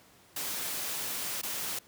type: noise with dropouts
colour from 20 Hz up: white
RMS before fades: -35 dBFS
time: 0.36-1.79 s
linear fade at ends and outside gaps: 5 ms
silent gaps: 1.416-1.432 s
effects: pink hiss -59 dBFS RMS until 1.87 s + high-pass 100 Hz 12 dB/octave